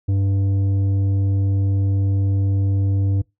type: tone with tanh clipping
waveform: sine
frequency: 98 Hz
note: G2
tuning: in tune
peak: -17 dBFS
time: 0.08-3.22 s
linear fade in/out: 10 ms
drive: 8 dB
effects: noise-tail reverb RT60 0.2 s tail -24 dB re dry